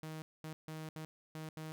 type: tone bursts at uneven times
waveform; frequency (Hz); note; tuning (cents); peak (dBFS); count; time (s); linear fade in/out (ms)
sawtooth; 157.2; D#3; +18; -39; 6; 0.03-0.22 / 0.44-0.53 / 0.68-0.89 / 0.96-1.05 / 1.35-1.49 / 1.57-1.72; 0
effects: none